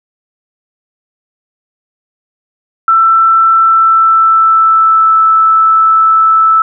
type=tone with pitch glide; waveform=sine; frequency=1334 to 1314.9 Hz; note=E6 to E6; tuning=+20 to -5 cents; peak=-4 dBFS; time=2.88-6.62 s; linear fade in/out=2 ms; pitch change=-25 cents; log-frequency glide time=3.58-5.18 s; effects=none